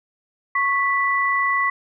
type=tone pair together; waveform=sine; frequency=1103.9 / 1975.5 Hz; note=C#6 / B6; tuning=-8 / 0 cents; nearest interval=minor seventh; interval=1008 cents; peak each=-20 dBFS; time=0.55-1.7 s; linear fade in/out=5 ms; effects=none